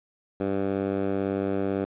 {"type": "tone with band-pass filter", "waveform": "10% pulse", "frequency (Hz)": 98, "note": "G2", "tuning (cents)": 0, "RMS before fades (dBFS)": -27, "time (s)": [0.4, 1.85], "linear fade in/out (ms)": 5, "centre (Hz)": 370, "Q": 0.8, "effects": ["resampled to 8000 Hz", "9-bit"]}